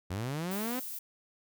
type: linear sweep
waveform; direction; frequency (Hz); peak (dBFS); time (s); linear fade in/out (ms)
sawtooth; up; 84.5 to 261.6; -29; 0.1-0.8; 10
type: noise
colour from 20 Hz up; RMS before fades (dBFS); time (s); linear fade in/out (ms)
violet; -40; 0.51-0.99; 5
effects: none